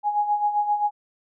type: tone with tremolo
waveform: sine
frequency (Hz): 830.6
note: G#5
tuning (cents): 0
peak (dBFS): -17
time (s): 0.03-0.91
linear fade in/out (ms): 50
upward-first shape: sine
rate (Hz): 7.6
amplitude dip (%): 65
effects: none